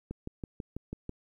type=click train; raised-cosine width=3 ms; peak=-24 dBFS; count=7; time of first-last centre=0.11-1.094 s; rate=6.1 Hz; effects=11-bit